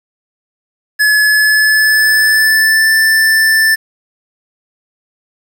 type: tone with pitch glide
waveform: square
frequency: 1707 to 1768.2 Hz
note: G#6 to A6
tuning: +47 to +8 cents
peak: -8 dBFS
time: 0.99-3.76 s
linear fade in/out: 20 ms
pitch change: +61 cents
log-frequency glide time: 1.22-2.95 s
effects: 7-bit